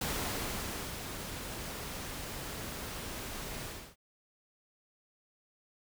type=noise with ADSR envelope; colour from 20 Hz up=pink; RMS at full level=-34 dBFS; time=0.01-3.96 s; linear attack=5 ms; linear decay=940 ms; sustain=-7 dB; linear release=310 ms; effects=none